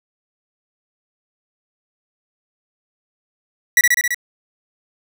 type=tone with echo; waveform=45% pulse; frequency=1942 Hz; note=B6; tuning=30 cents flat; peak=-8 dBFS; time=3.77-3.81 s; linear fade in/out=2 ms; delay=67 ms; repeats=5; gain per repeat=-2 dB; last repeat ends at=4.145 s; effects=none